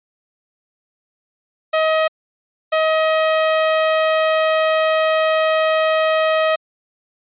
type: tone bursts at uneven times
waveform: sawtooth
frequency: 633 Hz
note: D#5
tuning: 30 cents sharp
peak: -10 dBFS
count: 2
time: 1.73-2.08 / 2.72-6.56 s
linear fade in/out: 10 ms
effects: resampled to 8000 Hz